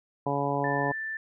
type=harmonic tone; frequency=141.3 Hz; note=C#3; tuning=34 cents sharp; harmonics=1 / 2 / 3 / 4 / 5 / 6 / 7; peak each=-33 / -33 / -33 / -33 / -33 / -33 / -33 dBFS; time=0.26-0.92 s; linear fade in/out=5 ms
type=tone; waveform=sine; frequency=1768 Hz; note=A6; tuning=8 cents sharp; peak=-31 dBFS; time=0.64-1.17 s; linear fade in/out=2 ms
effects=none